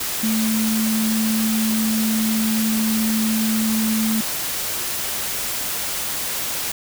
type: tone in noise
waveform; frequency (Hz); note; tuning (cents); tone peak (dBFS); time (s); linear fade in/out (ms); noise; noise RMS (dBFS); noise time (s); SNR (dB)
sine; 220; A3; 0; -18; 0.23-4.21; 5; white; -25; 0-6.72; +4
effects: none